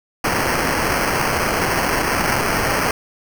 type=noise with sample-and-hold; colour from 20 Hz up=violet; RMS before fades=-19 dBFS; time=0.24-2.91 s; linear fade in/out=2 ms; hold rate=3675 Hz; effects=none